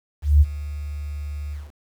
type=tone with ADSR envelope; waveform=sine; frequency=73.42 Hz; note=D2; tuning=in tune; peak=-8 dBFS; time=0.22-1.72 s; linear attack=190 ms; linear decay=38 ms; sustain=-19 dB; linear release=190 ms; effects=8-bit